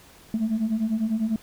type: beating tone pair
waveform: sine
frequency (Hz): 212.9 / 222.9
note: G#3 / A3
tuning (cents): +43 / +23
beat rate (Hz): 10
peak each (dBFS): -26 / -22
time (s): 0.34-1.36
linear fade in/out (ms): 2
effects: tanh soft clip ceiling -18 dBFS + pink hiss -51 dBFS RMS until 1.42 s